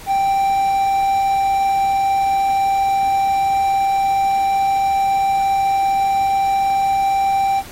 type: tone with quantisation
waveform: triangle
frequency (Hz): 784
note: G5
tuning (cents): 0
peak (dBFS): -12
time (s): 0.06-7.63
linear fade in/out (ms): 50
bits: 7
effects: pink hiss -38 dBFS RMS until 7.71 s + AAC 48 kbps